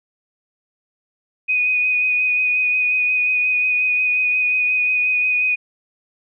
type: tone with vibrato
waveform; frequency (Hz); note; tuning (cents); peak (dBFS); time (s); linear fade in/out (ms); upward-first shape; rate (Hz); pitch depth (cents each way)
sine; 2489; D#7; 0; -15; 1.48-5.56; 20; sine; 5.6; 18
effects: none